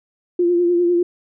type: tone with vibrato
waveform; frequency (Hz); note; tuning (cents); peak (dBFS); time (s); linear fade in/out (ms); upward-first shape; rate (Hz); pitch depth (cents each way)
sine; 349.2; F4; 0; -13; 0.39-1.03; 5; sine; 10; 34
effects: none